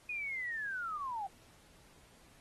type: linear sweep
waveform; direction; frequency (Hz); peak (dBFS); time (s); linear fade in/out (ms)
sine; down; 2489 to 760; -36; 0.09-1.27; 5
effects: pink hiss -63 dBFS RMS until 2.4 s + AAC 32 kbps